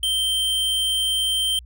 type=tone; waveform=square; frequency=3131 Hz; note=G7; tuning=3 cents flat; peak=-20 dBFS; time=0.03-1.59 s; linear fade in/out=2 ms; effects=added 60 Hz sine -40 dBFS peak until 1.65 s